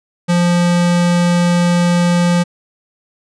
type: tone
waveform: square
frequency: 174.61 Hz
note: F3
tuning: in tune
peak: -11 dBFS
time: 0.28-2.44 s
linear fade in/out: 20 ms
effects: resampled to 22050 Hz